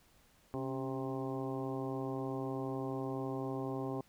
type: harmonic tone with a mistuned harmonic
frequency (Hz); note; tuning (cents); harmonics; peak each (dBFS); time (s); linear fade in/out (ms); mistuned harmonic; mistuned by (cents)
131.9; C3; +14; 1 / 2 / 3 / 4 / 5 / 6 / 7 / 8; -42 / -40 / -41 / -46 / -48 / -47 / -52 / -49; 0.54-4.01; 0; 2; +52
effects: pink hiss -67 dBFS RMS until 4.08 s